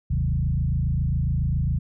sine tone with frequency modulation, 102.2 Hz, G#2, 27 cents flat, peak -20 dBFS, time 0.1-1.79 s, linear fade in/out 10 ms, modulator 27.3 Hz, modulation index 2.1, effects none

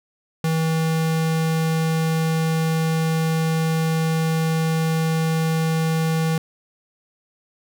square tone, 161.1 Hz, E3, 39 cents flat, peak -19 dBFS, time 0.44-6.38 s, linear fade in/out 2 ms, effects none

